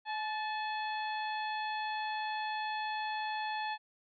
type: harmonic tone with a mistuned harmonic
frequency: 857 Hz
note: A5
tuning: 46 cents flat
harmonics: 1 / 2 / 3 / 4 / 5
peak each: -35 / -41 / -45 / -47 / -49 dBFS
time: 0.05-3.78 s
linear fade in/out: 50 ms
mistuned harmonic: 2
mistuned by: +42 cents
effects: none